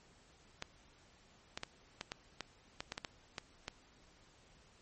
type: clicks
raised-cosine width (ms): 0.2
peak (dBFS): -22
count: 12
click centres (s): 0.624 / 1.575 / 1.634 / 2.011 / 2.119 / 2.407 / 2.805 / 2.921 / 2.979 / 3.048 / 3.382 / 3.681
effects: pink hiss -65 dBFS RMS until 4.81 s + MP3 32 kbps